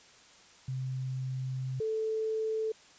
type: tone pair in turn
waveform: sine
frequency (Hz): 130.3 / 439.4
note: C3 / A4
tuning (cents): -7 / -2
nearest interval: octave + major sixth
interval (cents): 2105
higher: second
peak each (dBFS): -32 / -29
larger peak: second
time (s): 0.68-1.8 / 1.8-2.72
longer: first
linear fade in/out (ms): 5
effects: white hiss -57 dBFS RMS until 2.98 s + resampled to 16000 Hz